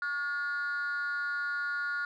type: tone with frequency modulation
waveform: sine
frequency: 1430 Hz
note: F6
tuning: 41 cents sharp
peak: -28 dBFS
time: 0.02-2.05 s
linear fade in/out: 2 ms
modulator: 305 Hz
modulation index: 0.49
effects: tanh soft clip ceiling -29 dBFS